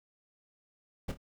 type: noise with echo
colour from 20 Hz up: brown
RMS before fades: -32 dBFS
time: 1.08-1.12 s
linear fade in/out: 10 ms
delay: 27 ms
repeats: 2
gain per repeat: -10 dB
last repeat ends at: 1.174 s
effects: none